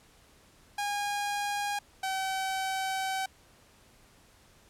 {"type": "tone pair in turn", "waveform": "sawtooth", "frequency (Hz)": [817, 764.8], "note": ["G#5", "G5"], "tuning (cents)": [-29, -43], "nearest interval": "minor second", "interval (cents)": 114, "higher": "first", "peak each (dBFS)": -26, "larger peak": "neither", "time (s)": [[0.78, 1.79], [2.03, 3.26]], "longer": "second", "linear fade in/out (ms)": 5, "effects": ["pink hiss -60 dBFS RMS until 4.69 s", "low-pass 12000 Hz 12 dB/octave"]}